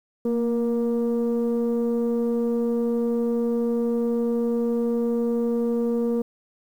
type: tone pair together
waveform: sine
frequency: 233.1 / 472.2 Hz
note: A#3 / A#4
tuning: 0 / +22 cents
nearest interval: octave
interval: 1222 cents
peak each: -21 / -22 dBFS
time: 0.25-6.22 s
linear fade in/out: 5 ms
effects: tanh soft clip ceiling -17 dBFS + 9-bit